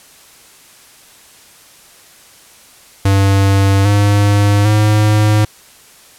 square tone with pitch steps, 98.1 / 102.09 / 106.24 Hz, G2 / G#2 / G#2, +2 / -29 / +40 cents, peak -9 dBFS, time 3.05-5.45 s, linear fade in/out 5 ms, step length 800 ms, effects white hiss -43 dBFS RMS until 6.18 s + low-pass 12000 Hz 12 dB/octave

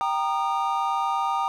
triangle chord, Eb major, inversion first, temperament equal with one note detuned, 784 / 932.3 / 1223.8 Hz, G5 / Bb5 / Eb6, 0 / 0 / -29 cents, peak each -25 dBFS, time 0.01-1.48 s, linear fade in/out 0 ms, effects none

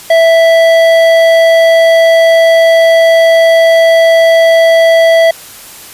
triangle tone with hard clipping, 659.3 Hz, E5, in tune, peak -5 dBFS, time 0.1-5.31 s, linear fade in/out 5 ms, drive 15 dB, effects white hiss -31 dBFS RMS until 5.93 s + resampled to 32000 Hz

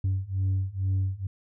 sine beating tone pair, 94.4 / 96.6 Hz, F#2 / G2, +35 / -25 cents, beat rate 2.2 Hz, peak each -26 / -25 dBFS, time 0.04-1.27 s, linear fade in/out 5 ms, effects tanh soft clip ceiling -21 dBFS

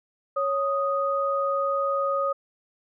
sine tone pair together, 553.8 / 1244.5 Hz, C#5 / D#6, -2 / 0 cents, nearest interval octave + major second, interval 1402 cents, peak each -25 dBFS, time 0.36-2.33 s, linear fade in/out 10 ms, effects none

